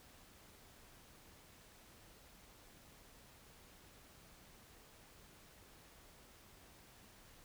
silence, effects pink hiss -62 dBFS RMS until 7.44 s

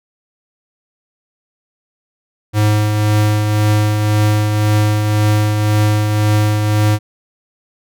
square tone with tremolo, 105.8 Hz, G#2, 33 cents sharp, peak -10 dBFS, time 2.53-6.99 s, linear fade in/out 50 ms, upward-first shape triangle, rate 1.9 Hz, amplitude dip 40%, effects none

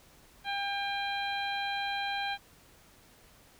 harmonic tone, 800 Hz, G5, 35 cents sharp, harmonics 1 / 2 / 3 / 4 / 5, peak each -34 / -37 / -39 / -40 / -41 dBFS, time 0.44-2.38 s, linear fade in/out 50 ms, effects pink hiss -59 dBFS RMS until 3.59 s

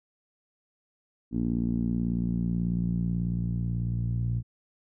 10% pulse tone with low-pass filter sweep, 58.27 Hz, A#1, in tune, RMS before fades -28 dBFS, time 1.31-4.43 s, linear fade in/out 50 ms, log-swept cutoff 260 to 120 Hz, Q 3.2, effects none

